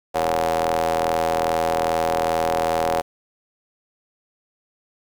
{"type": "ring-modulated tone", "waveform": "sawtooth", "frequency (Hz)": 82.41, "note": "E2", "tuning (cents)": 0, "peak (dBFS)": -12, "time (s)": [0.14, 3.02], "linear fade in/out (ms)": 20, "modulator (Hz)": 638, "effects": ["8-bit"]}